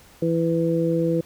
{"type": "harmonic tone", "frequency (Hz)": 165.9, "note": "E3", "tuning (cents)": 11, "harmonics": [1, 2, 3], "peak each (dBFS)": [-23, -23, -23], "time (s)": [0.22, 1.21], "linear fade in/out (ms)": 5, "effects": ["pink hiss -51 dBFS RMS until 1.25 s"]}